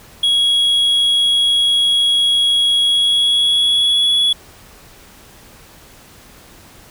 triangle tone with pitch glide, 3322 to 3382 Hz, G#7 to G#7, 0 to +31 cents, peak -10 dBFS, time 0.23-4.33 s, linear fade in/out 5 ms, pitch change +31 cents, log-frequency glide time 2.82-4.13 s, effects pink hiss -43 dBFS RMS until 6.9 s

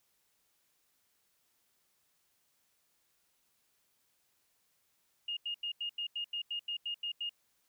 sine tone bursts, 2844 Hz, F7, 31 cents sharp, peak -34 dBFS, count 12, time 5.28-7.294 s, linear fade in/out 5 ms, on 89 ms, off 86 ms, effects white hiss -75 dBFS RMS until 7.68 s

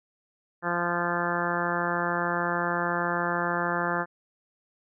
harmonic tone, 173.5 Hz, F3, 11 cents flat, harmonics 1 / 2 / 3 / 4 / 5 / 6 / 7 / 8 / 9 / 10, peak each -34 / -34 / -34 / -34 / -34 / -34 / -34 / -34 / -34 / -34 dBFS, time 0.62-4.06 s, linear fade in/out 50 ms, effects none

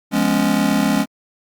square chord, C# dominant seventh, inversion first, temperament just, 173.24 / 207.9 / 249.5 / 277.2 Hz, E#3 / G#3 / B3 / C#4, -14 / +2 / +18 / 0 cents, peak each -25 / -19 / -23 / -20 dBFS, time 0.11-1.06 s, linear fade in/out 50 ms, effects Opus 48 kbps

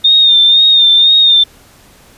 sine tone with vibrato, 3649 Hz, A#7, 38 cents flat, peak -4 dBFS, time 0.04-1.44 s, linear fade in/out 10 ms, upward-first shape sine, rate 2 Hz, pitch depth 45 cents each way, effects pink hiss -43 dBFS RMS until 2.17 s + resampled to 32000 Hz

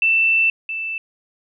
sine tone pair in turn, 2667 / 2650 Hz, E7 / E7, +20 / +9 cents, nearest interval unison, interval 11 cents, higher first, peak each -13 / -23 dBFS, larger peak first, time 0.02-0.5 / 0.69-0.98 s, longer first, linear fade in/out 2 ms, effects none

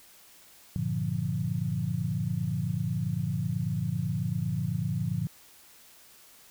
sine chord, G minor seventh, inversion none, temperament equal, 98 / 116.54 / 146.83 / 174.61 Hz, G2 / Bb2 / D3 / F3, 0 / 0 / 0 / 0 cents, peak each -36 / -32 / -32 / -32 dBFS, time 0.76-5.27 s, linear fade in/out 0 ms, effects white hiss -55 dBFS RMS until 6.5 s

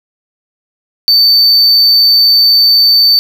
triangle tone, 4556 Hz, C#8, 47 cents sharp, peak -3 dBFS, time 1.08-3.19 s, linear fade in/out 0 ms, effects none

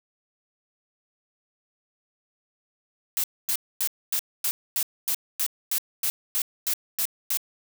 blue noise bursts, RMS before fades -25 dBFS, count 14, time 3.17-7.372 s, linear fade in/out 0 ms, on 68 ms, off 250 ms, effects none

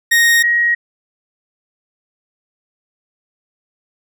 40% pulse / sine tone pair in turn, 1864.7 / 1890.7 Hz, A#6 / A#6, 0 / +24 cents, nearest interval unison, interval 24 cents, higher second, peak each -8 / -11 dBFS, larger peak first, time 0.11-0.43 / 0.43-0.75 s, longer neither, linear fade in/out 10 ms, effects none

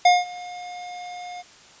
square tone with ADSR envelope, 715 Hz, F5, 41 cents sharp, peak -11 dBFS, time 0.05-1.43 s, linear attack 6 ms, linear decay 190 ms, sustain -23 dB, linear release 29 ms, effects white hiss -49 dBFS RMS until 1.8 s + resampled to 16000 Hz

